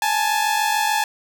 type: tone pair together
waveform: sawtooth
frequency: 833.2 / 880 Hz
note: G#5 / A5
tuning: +5 / 0 cents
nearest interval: minor second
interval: 95 cents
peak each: -17 dBFS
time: 0.02-1.04 s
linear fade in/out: 2 ms
effects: none